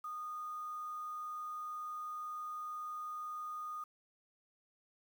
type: tone with quantisation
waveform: sine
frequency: 1231 Hz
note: D#6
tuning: 19 cents flat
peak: -40 dBFS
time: 0.04-3.84 s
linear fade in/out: 5 ms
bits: 10
effects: none